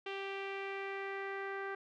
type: tone with low-pass filter sweep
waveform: sawtooth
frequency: 392 Hz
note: G4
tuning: in tune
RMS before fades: -41 dBFS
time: 0.06-1.75 s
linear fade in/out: 5 ms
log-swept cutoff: 2900 to 1700 Hz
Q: 3.2
effects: none